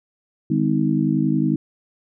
harmonic tone with a mistuned harmonic, 50.9 Hz, G#1, 34 cents flat, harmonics 3 / 4 / 5 / 6, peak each -22 / -22 / -22 / -22 dBFS, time 0.5-1.56 s, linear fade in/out 5 ms, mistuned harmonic 6, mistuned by +55 cents, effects none

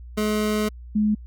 25% pulse / sine tone pair in turn, 212.7 / 211.6 Hz, G#3 / G#3, +42 / +33 cents, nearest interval unison, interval 9 cents, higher first, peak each -17 / -17 dBFS, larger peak neither, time 0.17-0.69 / 0.95-1.15 s, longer first, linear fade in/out 10 ms, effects added 60 Hz sine -37 dBFS peak until 1.26 s

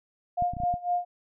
sine tone with tremolo, 708 Hz, F5, 23 cents sharp, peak -22 dBFS, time 0.37-1.05 s, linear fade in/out 10 ms, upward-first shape sine, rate 4 Hz, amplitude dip 90%
clicks, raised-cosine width 5 ms, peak -24 dBFS, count 6, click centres 0.423 / 0.536 / 0.568 / 0.602 / 0.636 / 0.74 s
effects none

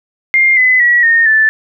sine tone with pitch steps, 2113 / 2018 / 1926.5 / 1839.5 / 1756.4 Hz, C7 / B6 / B6 / A#6 / A6, +16 / +37 / -44 / -24 / -4 cents, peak -6 dBFS, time 0.34-1.49 s, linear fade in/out 0 ms, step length 230 ms, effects none

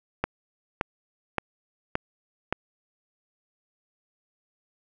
click train, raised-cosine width 0.5 ms, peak -9 dBFS, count 5, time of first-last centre 0.24-2.526 s, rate 1.75 Hz, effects none

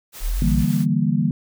white noise with tremolo, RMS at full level -36 dBFS, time 0.12-0.86 s, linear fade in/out 50 ms, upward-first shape triangle, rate 8.6 Hz, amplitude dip 25%
sine linear sweep, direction up, 32.86 to 67.5 Hz, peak -19 dBFS, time 0.2-0.66 s, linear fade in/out 50 ms
sine chord, E half-diminished seventh, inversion third, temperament equal with one note detuned, 146.83 / 164.81 / 196 / 234.2 Hz, D3 / E3 / G3 / Bb3, 0 / 0 / 0 / +8 cents, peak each -22 dBFS, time 0.42-1.31 s, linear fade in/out 2 ms
effects none

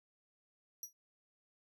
sawtooth tone with exponential decay, 5790 Hz, F#8, 38 cents flat, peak -36 dBFS, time 0.83-0.93 s, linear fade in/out 2 ms, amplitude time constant 21 ms, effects none

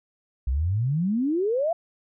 sine exponential sweep, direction up, 59.4 to 698.5 Hz, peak -21 dBFS, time 0.47-1.73 s, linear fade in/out 5 ms, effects none

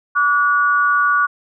sine tone pair together, 1152 / 1453.5 Hz, D6 / F#6, -34 / -31 cents, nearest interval major third, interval 403 cents, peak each -15 dBFS, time 0.15-1.27 s, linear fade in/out 20 ms, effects none

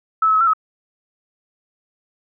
sine tone with pitch steps, 1306 / 1293 / 1283 / 1355 / 1280 Hz, E6 / E6 / E6 / E6 / D#6, -17 / -34 / -47 / +47 / +49 cents, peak -12 dBFS, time 0.22-0.535 s, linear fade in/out 5 ms, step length 63 ms, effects none

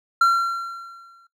triangle tone with exponential decay, 1367 Hz, F6, 37 cents flat, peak -9 dBFS, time 0.21-1.27 s, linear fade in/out 5 ms, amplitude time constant 230 ms, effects noise-tail reverb RT60 0.1 s tail -18 dB re dry

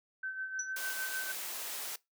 sine tone with tremolo, 1537 Hz, G6, 35 cents flat, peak -34 dBFS, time 0.23-1.32 s, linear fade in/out 5 ms, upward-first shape sine, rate 6.6 Hz, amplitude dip 55%
sine tone with exponential decay, 5920 Hz, F#8, in tune, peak -31 dBFS, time 0.59-0.73 s, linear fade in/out 5 ms, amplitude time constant 30 ms
white noise, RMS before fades -40 dBFS, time 0.76-1.96 s, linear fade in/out 5 ms
effects noise-tail reverb RT60 0.2 s tail -22 dB re dry + high-pass 400 Hz 12 dB/octave

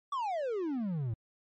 triangle exponential sweep, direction down, 1170 to 105.4 Hz, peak -29 dBFS, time 0.12-1.14 s, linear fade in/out 5 ms, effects MP3 32 kbps

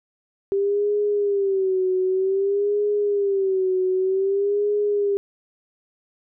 sine tone with vibrato, 392.2 Hz, G4, 1 cent sharp, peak -18 dBFS, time 0.52-5.17 s, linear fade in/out 0 ms, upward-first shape sine, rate 0.53 Hz, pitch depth 95 cents each way, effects none

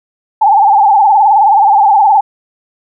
sine tone with vibrato, 830.6 Hz, G#5, in tune, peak -4 dBFS, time 0.41-2.21 s, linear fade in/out 10 ms, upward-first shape sine, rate 19 Hz, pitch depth 110 cents each way, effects none

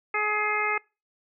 harmonic tone, 421.8 Hz, G#4, 27 cents sharp, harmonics 1 / 2 / 3 / 4 / 5 / 6, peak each -33 / -32 / -29 / -34 / -28 / -32 dBFS, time 0.14-0.78 s, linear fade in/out 5 ms, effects noise-tail reverb RT60 0.3 s tail -25 dB re dry

